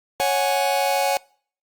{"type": "chord", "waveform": "45% pulse", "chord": "C# suspended fourth", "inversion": "none", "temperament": "just", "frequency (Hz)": [554.4, 739.2, 831.5], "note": ["C#5", "F#5", "G#5"], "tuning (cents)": [0, -2, 2], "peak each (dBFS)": -23, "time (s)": [0.2, 1.17], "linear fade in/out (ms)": 0, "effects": ["noise-tail reverb RT60 0.5 s tail -25 dB re dry", "Opus 48 kbps"]}